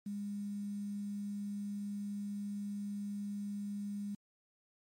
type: tone with quantisation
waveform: sine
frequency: 203.4 Hz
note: G#3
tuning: 36 cents flat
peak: -37 dBFS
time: 0.06-4.15 s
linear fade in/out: 5 ms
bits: 10
effects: MP3 64 kbps